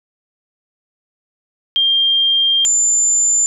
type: tone pair in turn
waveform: sine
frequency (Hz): 3195 / 7139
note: G7 / A8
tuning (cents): +32 / +24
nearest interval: octave + major second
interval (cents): 1392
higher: second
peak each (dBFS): -11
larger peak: neither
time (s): 1.76-2.65 / 2.65-3.46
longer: first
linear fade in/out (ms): 0
effects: none